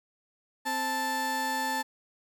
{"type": "tone pair together", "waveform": "30% pulse", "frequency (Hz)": [261.6, 880], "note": ["C4", "A5"], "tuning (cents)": [0, 0], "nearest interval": "octave + major sixth", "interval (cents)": 2100, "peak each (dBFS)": [-34, -26], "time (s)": [0.65, 1.83], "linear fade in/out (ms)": 20, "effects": []}